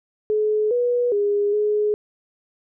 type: tone with pitch steps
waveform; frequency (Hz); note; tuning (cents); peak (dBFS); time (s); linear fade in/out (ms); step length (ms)
sine; 426.8 / 486.6 / 409.2 / 420.1; G#4 / B4 / G#4 / G#4; +47 / -26 / -26 / +20; -17; 0.3-1.94; 0; 410
effects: none